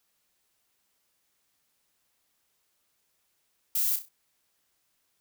violet noise with echo, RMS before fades -27 dBFS, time 3.75-3.96 s, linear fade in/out 5 ms, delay 32 ms, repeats 4, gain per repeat -8 dB, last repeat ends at 4.088 s, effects white hiss -74 dBFS RMS until 5.2 s

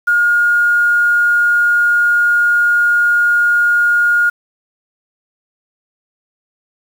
sine tone with quantisation, 1426 Hz, F6, 36 cents sharp, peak -9 dBFS, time 0.07-4.3 s, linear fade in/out 10 ms, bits 6, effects none

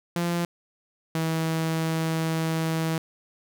sawtooth tone pair in turn, 172.1 / 161.68 Hz, F3 / E3, -25 / -33 cents, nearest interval minor second, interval 108 cents, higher first, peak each -20 dBFS, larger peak neither, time 0.16-0.45 / 1.15-2.98 s, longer second, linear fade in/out 2 ms, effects none

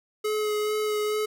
square tone with vibrato, 424.5 Hz, G#4, 38 cents sharp, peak -25 dBFS, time 0.24-1.26 s, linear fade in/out 10 ms, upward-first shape sine, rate 2.3 Hz, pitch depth 13 cents each way, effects none

